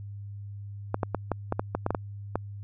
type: clicks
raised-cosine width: 1 ms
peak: -12 dBFS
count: 11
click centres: 0.944 / 1.032 / 1.147 / 1.317 / 1.524 / 1.595 / 1.75 / 1.864 / 1.906 / 1.948 / 2.356 s
effects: added 101 Hz sine -37 dBFS peak until 2.63 s